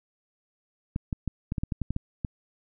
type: clicks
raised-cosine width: 5 ms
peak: -16 dBFS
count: 11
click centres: 0.961 / 1.128 / 1.277 / 1.521 / 1.582 / 1.635 / 1.722 / 1.817 / 1.906 / 1.964 / 2.248 s
effects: none